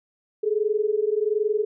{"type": "tone pair together", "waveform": "sine", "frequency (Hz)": [413.6, 434.9], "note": ["G#4", "A4"], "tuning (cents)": [-7, -20], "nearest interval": "minor second", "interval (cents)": 87, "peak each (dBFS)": -23, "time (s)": [0.43, 1.65], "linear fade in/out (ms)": 10, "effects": []}